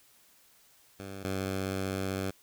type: tone pair in turn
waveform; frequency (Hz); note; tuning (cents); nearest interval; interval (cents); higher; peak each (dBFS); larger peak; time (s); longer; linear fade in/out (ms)
10% pulse; 97.3 / 95.74; G2 / G2; -12 / -40; unison; 28; first; -32 / -23; second; 0.99-1.24 / 1.24-2.31; second; 10
effects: white hiss -62 dBFS RMS until 2.42 s